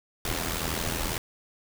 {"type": "noise with amplitude modulation", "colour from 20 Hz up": "pink", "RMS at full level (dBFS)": -27, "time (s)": [0.25, 1.18], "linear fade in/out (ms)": 2, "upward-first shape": "sine", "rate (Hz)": 82, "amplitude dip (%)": 70, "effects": []}